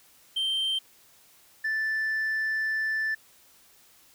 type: tone pair in turn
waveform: sine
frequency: 3136 / 1760 Hz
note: G7 / A6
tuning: 0 / 0 cents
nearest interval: minor seventh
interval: 1000 cents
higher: first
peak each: -22 / -23 dBFS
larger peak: first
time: 0.36-0.79 / 1.64-3.15 s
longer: second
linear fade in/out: 10 ms
effects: tanh soft clip ceiling -24 dBFS + white hiss -58 dBFS RMS until 4.14 s

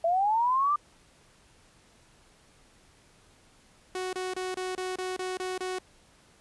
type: linear sweep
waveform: sine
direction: up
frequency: 653 to 1205 Hz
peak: -22 dBFS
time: 0.04-0.76 s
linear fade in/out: 5 ms
type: tone bursts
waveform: sawtooth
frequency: 370 Hz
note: F#4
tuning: in tune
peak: -27 dBFS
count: 9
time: 3.95-5.786 s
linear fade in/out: 2 ms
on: 180 ms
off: 27 ms
effects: pink hiss -60 dBFS RMS until 6.4 s + resampled to 24000 Hz

